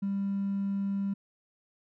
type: tone with hard clipping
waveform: triangle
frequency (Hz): 197.8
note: G3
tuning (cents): +16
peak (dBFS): -28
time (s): 0.02-1.14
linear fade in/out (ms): 10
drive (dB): 3
effects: none